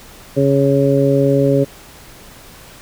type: harmonic tone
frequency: 138.59 Hz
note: C#3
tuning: in tune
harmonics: 1 / 2 / 3 / 4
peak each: -16 / -16 / -16 / -16 dBFS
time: 0.36-1.65 s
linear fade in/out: 20 ms
effects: pink hiss -40 dBFS RMS until 2.81 s